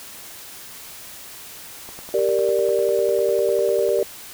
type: click train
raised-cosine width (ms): 1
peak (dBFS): -24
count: 22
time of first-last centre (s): 1.89-3.99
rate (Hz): 10
type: chord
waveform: sine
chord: G minor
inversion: none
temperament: equal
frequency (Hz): 392 / 466.2 / 587.3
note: G4 / Bb4 / D5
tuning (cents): 0 / 0 / 0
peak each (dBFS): -21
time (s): 2.14-4.03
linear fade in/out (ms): 2
effects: white hiss -39 dBFS RMS until 4.33 s